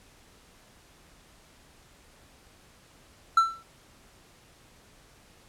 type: tone with exponential decay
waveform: triangle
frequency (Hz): 1339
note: E6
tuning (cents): +27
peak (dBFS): -12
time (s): 3.37-3.63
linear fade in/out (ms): 5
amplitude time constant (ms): 55
effects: pink hiss -57 dBFS RMS until 5.48 s + low-pass 11000 Hz 12 dB/octave